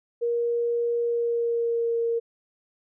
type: tone with pitch glide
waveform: sine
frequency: 472.1 to 464 Hz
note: A#4 to A#4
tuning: +22 to -8 cents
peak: -22 dBFS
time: 0.21-2.2 s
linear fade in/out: 20 ms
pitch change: -30 cents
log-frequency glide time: 1.01-1.98 s
effects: none